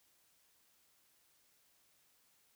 silence, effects white hiss -72 dBFS RMS until 2.55 s

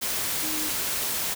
sine tone in noise, 308.9 Hz, D#4, 12 cents flat, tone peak -34 dBFS, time 0.42-0.7 s, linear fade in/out 20 ms, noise white, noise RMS -28 dBFS, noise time 0.01-1.35 s, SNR -9 dB, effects none

